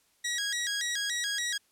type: tone with vibrato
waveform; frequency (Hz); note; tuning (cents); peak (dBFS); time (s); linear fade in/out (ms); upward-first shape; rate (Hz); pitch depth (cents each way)
15% pulse; 1775; A6; +15; -23; 0.24-1.58; 10; square; 3.5; 130
effects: white hiss -68 dBFS RMS until 1.71 s + low-pass 12000 Hz 12 dB/octave